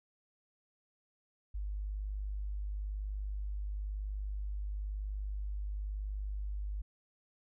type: tone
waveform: sine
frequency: 50.5 Hz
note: G#1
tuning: 48 cents flat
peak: -35 dBFS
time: 1.54-6.82 s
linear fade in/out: 10 ms
effects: none

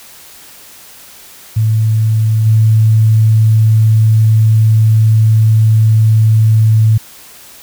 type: tone with level steps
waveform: sine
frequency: 110 Hz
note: A2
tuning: in tune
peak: -8 / -5 dBFS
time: 1.56-6.98 s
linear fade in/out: 10 ms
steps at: 2.45 s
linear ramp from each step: 20 ms
effects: white hiss -37 dBFS RMS until 7.62 s

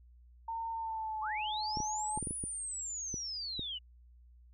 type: tone with pitch glide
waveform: sine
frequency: 910 to 854 Hz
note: A#5 to G#5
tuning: -42 to +48 cents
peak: -35 dBFS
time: 0.48-2.19 s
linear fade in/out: 5 ms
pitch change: -110 cents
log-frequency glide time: 0.71-1.31 s
type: linear two-way sweep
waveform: sine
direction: up then down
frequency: 961 to 9956 to 2859 Hz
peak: -37 dBFS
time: 1.21-3.79 s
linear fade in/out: 20 ms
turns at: 2.33 s
type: clicks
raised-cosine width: 3 ms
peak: -27 dBFS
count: 9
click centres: 1.772 / 1.803 / 2.175 / 2.227 / 2.272 / 2.309 / 2.439 / 3.142 / 3.594 s
effects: added 60 Hz sine -56 dBFS peak until 4.53 s

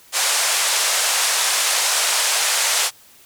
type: band-pass noise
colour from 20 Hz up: white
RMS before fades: -19 dBFS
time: 0.12-2.91 s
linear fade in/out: 50 ms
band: 560 to 9600 Hz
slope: 24 dB/octave
effects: white hiss -49 dBFS RMS until 3.25 s

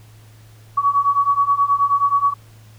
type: beating tone pair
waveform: sine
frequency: 1124 / 1133.4 Hz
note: C#6 / C#6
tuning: +24 / +38 cents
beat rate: 9.4 Hz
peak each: -18 / -16 dBFS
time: 0.77-2.34 s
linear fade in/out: 10 ms
effects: added 109 Hz sine -43 dBFS peak until 2.78 s + pink hiss -52 dBFS RMS until 2.78 s

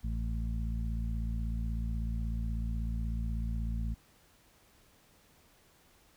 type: harmonic tone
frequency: 56.3 Hz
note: A1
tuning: 40 cents sharp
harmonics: 1 / 2 / 3 / 4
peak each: -32 / -40 / -43 / -43 dBFS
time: 0.03-3.95 s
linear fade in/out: 20 ms
effects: pink hiss -64 dBFS RMS until 6.16 s

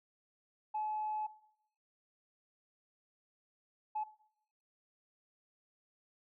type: tone bursts at uneven times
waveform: sine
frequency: 856 Hz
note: A5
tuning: 48 cents flat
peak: -33 dBFS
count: 2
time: 0.74-1.27 / 3.95-4.04 s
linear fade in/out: 10 ms
effects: noise-tail reverb RT60 0.7 s tail -18 dB re dry + tanh soft clip ceiling -29 dBFS

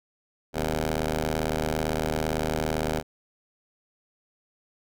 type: ring-modulated tone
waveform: 10% pulse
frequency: 77.78 Hz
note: D#2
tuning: in tune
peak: -14 dBFS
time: 0.53-3.03 s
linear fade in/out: 50 ms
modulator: 326 Hz
effects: none

